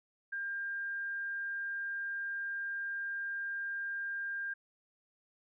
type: tone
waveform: sine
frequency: 1600 Hz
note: G6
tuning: 35 cents sharp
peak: -35 dBFS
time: 0.32-4.54 s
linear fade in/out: 10 ms
effects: none